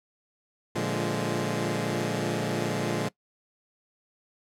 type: chord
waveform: 15% pulse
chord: Bb dominant seventh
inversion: none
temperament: equal with one note detuned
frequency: 115.34 / 146.83 / 174.61 / 207.7 Hz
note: Bb2 / D3 / F3 / Ab3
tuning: -18 / 0 / 0 / 0 cents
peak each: -26 dBFS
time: 0.75-3.09 s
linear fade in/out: 10 ms
effects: noise-tail reverb RT60 0.1 s tail -21 dB re dry + low-pass 11000 Hz 12 dB/octave